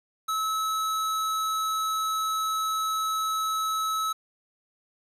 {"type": "tone", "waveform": "square", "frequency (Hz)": 1296, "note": "E6", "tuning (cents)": -30, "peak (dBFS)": -26, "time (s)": [0.28, 4.13], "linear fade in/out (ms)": 10, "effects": ["resampled to 32000 Hz", "9-bit"]}